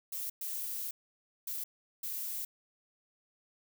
violet noise bursts at uneven times, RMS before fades -38 dBFS, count 4, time 0.12-0.3 / 0.41-0.91 / 1.47-1.64 / 2.03-2.45 s, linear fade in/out 5 ms, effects none

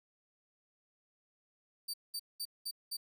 sawtooth tone bursts, 4626 Hz, D8, 27 cents flat, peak -34 dBFS, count 5, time 1.88-2.97 s, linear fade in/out 10 ms, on 58 ms, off 200 ms, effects none

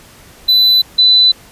triangle / sine tone pair in turn, 3998 / 3998 Hz, B7 / B7, +20 / +20 cents, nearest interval unison, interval 0 cents, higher neither, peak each -5 dBFS, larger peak neither, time 0.48-0.82 / 0.98-1.32 s, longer neither, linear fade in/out 10 ms, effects pink hiss -41 dBFS RMS until 1.51 s + resampled to 32000 Hz

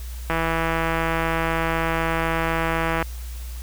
click train, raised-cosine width 0.5 ms, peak -8 dBFS, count 448, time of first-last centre 0.3-3.026 s, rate 164 Hz, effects added 60 Hz sine -30 dBFS peak until 3.62 s + white hiss -44 dBFS RMS until 3.62 s

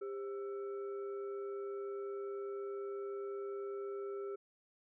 sine tone with frequency modulation, 399.2 Hz, G4, 32 cents sharp, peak -39 dBFS, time 0.01-4.36 s, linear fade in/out 10 ms, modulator 928 Hz, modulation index 0.43, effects none

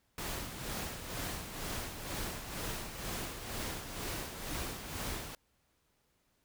pink noise with tremolo, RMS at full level -38 dBFS, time 0.18-5.35 s, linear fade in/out 2 ms, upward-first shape sine, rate 2.1 Hz, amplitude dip 55%, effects pink hiss -75 dBFS RMS until 6.44 s

